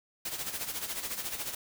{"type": "noise with tremolo", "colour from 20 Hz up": "white", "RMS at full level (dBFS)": -34, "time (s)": [0.25, 1.55], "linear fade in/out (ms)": 5, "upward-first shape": "sine", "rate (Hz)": 14, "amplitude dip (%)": 65, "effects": []}